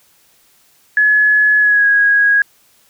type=tone with pitch glide; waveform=sine; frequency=1700 to 1650.7 Hz; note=G#6 to G#6; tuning=+40 to -11 cents; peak=-8 dBFS; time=0.97-2.42 s; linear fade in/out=2 ms; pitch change=-51 cents; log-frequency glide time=1.59-1.87 s; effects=white hiss -53 dBFS RMS until 2.89 s